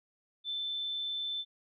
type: tone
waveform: sine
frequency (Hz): 3532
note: A7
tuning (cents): +6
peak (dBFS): -33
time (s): 0.44-1.45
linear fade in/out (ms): 50
effects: none